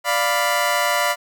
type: chord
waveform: 20% pulse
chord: B diminished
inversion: first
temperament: equal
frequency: 587.3 / 698.5 / 987.8 Hz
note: D5 / F5 / B5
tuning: 0 / 0 / 0 cents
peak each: -17 dBFS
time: 0.04-1.16 s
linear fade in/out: 50 ms
effects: none